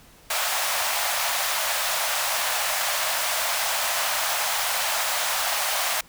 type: high-pass noise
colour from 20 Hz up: pink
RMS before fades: -25 dBFS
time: 0.3-6.01 s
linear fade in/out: 5 ms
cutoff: 610 Hz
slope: 48 dB/octave
effects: pink hiss -52 dBFS RMS until 6.08 s